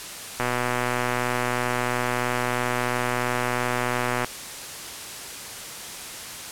click train, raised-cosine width 0.5 ms, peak -9 dBFS, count 474, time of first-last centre 0.4-4.246 s, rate 123 Hz, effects white hiss -36 dBFS RMS until 6.51 s + low-pass 11000 Hz 12 dB/octave

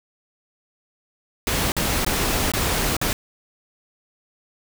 pink noise with dropouts, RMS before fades -22 dBFS, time 1.47-3.13 s, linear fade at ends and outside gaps 1 ms, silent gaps 1.72-1.766 / 2.048-2.064 / 2.518-2.536 / 2.967-3.014 s, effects none

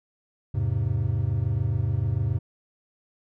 triangle chord, E augmented, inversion none, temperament equal, 82.41 / 103.83 / 130.81 Hz, E2 / G#2 / B#2, 0 / 0 / 0 cents, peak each -28 / -23 / -25 dBFS, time 0.54-2.39 s, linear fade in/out 10 ms, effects none

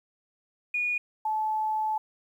sine tone pair in turn, 2450 / 866.2 Hz, D#7 / A5, -27 / -27 cents, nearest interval octave + tritone, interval 1800 cents, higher first, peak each -25 dBFS, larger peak neither, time 0.74-0.98 / 1.25-1.98 s, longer second, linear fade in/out 5 ms, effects 10-bit

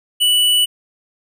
square tone, 2960 Hz, F#7, in tune, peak -12 dBFS, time 0.2-0.66 s, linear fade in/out 20 ms, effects none

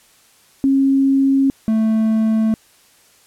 sine / triangle tone pair in turn, 271.5 / 220.4 Hz, C#4 / A3, -36 / +3 cents, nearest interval major third, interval 361 cents, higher first, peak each -11 dBFS, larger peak neither, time 0.64-1.5 / 1.68-2.54 s, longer neither, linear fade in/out 0 ms, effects white hiss -52 dBFS RMS until 3.26 s + low-pass 12000 Hz 12 dB/octave

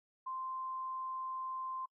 sine tone, 1043 Hz, C6, 6 cents flat, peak -38 dBFS, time 0.26-1.86 s, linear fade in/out 10 ms, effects noise-tail reverb RT60 0.1 s tail -25 dB re dry

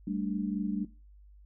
sine chord, G suspended second, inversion none, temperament equal, 196 / 220 / 293.7 Hz, G3 / A3 / D4, 0 / 0 / 0 cents, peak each -33 / -35 / -35 dBFS, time 0.07-0.85 s, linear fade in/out 5 ms, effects noise-tail reverb RT60 0.3 s tail -19 dB re dry + added 50 Hz sine -52 dBFS peak until 1.45 s

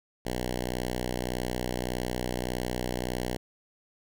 5% pulse tone with notch filter, 61.7 Hz, B1, 1 cent flat, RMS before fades -32 dBFS, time 0.25-3.37 s, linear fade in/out 10 ms, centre 1300 Hz, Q 1.6, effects none

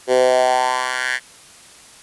10% pulse tone with high-pass filter sweep, 127.2 Hz, C3, 48 cents flat, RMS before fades -17 dBFS, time 0.07-1.2 s, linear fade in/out 50 ms, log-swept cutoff 420 to 1800 Hz, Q 4.1, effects white hiss -44 dBFS RMS until 2.02 s + resampled to 24000 Hz

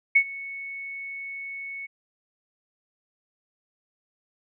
sine tone with ADSR envelope, 2212 Hz, C#7, 4 cents flat, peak -12 dBFS, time 0.15-1.87 s, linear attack 11 ms, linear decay 71 ms, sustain -21 dB, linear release 18 ms, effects none

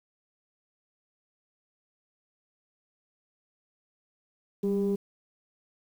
sine tone pair together, 196.3 / 400.8 Hz, G3 / G4, +3 / +38 cents, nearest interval octave, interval 1235 cents, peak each -26 dBFS, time 4.63-4.96 s, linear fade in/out 10 ms, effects tanh soft clip ceiling -19 dBFS + 9-bit

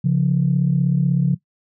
sine tone pair together, 138.4 / 174.61 Hz, C#3 / F3, -2 / 0 cents, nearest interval major third, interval 402 cents, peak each -16 / -17 dBFS, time 0.04-1.35 s, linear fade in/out 10 ms, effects noise-tail reverb RT60 0.1 s tail -17 dB re dry + tanh soft clip ceiling -7 dBFS

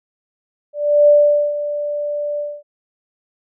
sine tone with ADSR envelope, 587.3 Hz, D5, in tune, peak -6 dBFS, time 0.73-2.63 s, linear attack 350 ms, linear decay 450 ms, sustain -13 dB, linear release 240 ms, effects none

